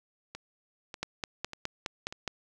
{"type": "two click trains", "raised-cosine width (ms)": 0.2, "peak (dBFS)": [-23, -15], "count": [4, 7], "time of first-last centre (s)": [[0.35, 2.125], [1.03, 2.277]], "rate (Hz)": [1.69, 4.81], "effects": []}